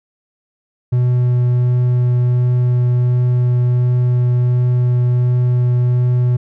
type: tone with vibrato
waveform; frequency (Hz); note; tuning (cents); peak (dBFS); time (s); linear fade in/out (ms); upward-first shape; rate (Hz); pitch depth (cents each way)
triangle; 123.47; B2; 0; -9; 0.92-6.37; 10; triangle; 1.4; 8
effects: none